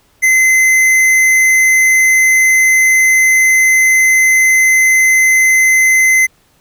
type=tone with hard clipping; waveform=sine; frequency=2054 Hz; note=C7; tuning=33 cents flat; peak=-8 dBFS; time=0.22-6.27 s; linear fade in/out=20 ms; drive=14 dB; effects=pink hiss -53 dBFS RMS until 6.6 s